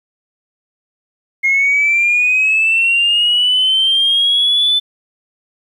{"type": "linear sweep", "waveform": "sine", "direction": "up", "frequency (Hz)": [2139, 3520], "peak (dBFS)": -9, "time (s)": [1.43, 4.8], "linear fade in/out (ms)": 20, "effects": ["tanh soft clip ceiling -6 dBFS", "8-bit"]}